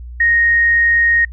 sine tone, 1864.7 Hz, A#6, in tune, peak -10 dBFS, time 0.2-1.25 s, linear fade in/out 5 ms, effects noise-tail reverb RT60 0.1 s tail -25 dB re dry + added 60 Hz sine -28 dBFS peak until 1.32 s

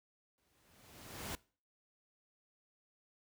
pink noise with exponential growth, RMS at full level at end -40 dBFS, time 0.38-1.35 s, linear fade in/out 0 ms, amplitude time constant 210 ms, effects noise-tail reverb RT60 0.4 s tail -22 dB re dry + high-pass 60 Hz 12 dB/octave

